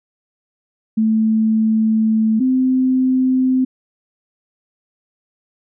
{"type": "tone pair in turn", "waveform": "sine", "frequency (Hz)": [220, 258.3], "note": ["A3", "C4"], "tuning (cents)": [0, -22], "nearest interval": "minor third", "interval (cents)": 278, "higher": "second", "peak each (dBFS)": -12, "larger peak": "neither", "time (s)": [[0.97, 2.4], [2.4, 3.65]], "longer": "first", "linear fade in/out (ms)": 10, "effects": []}